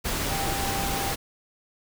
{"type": "tone in noise", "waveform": "sine", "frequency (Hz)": 789, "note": "G5", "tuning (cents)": 11, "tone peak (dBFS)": -31, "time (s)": [0.29, 1.13], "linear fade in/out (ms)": 20, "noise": "pink", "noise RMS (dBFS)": -28, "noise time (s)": [0.04, 1.16], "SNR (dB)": -6, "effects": []}